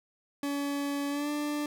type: tone with pitch glide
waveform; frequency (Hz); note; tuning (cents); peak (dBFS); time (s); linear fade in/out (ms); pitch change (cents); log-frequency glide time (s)
40% pulse; 283.6 to 295.1; C#4 to D4; +40 to +8; -29; 0.43-1.66; 2; +68; 1.09-1.3
effects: none